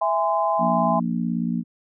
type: chord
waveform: sine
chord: E augmented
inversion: none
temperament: just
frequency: 659.3 / 824.1 / 1030.1 Hz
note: E5 / G#5 / B#5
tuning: 0 / -14 / -27 cents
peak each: -23 dBFS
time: 0.01-1 s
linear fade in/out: 10 ms
type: harmonic tone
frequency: 58.27 Hz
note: A#1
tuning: in tune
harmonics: 3 / 4 / 5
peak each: -25 / -24 / -33 dBFS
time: 0.58-1.64 s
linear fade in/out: 50 ms
effects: none